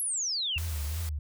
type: exponential sweep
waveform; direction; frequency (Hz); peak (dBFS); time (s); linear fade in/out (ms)
sine; down; 11450 to 2637; -28; 0-0.58; 0
type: tone with vibrato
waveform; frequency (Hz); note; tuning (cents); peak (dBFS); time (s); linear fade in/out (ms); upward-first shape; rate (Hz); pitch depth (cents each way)
sine; 77.78; D#2; 0; -30; 0.56-1.19; 5; triangle; 2.8; 150
type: noise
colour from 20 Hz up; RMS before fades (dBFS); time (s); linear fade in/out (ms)
white; -42; 0.58-1.09; 0
effects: none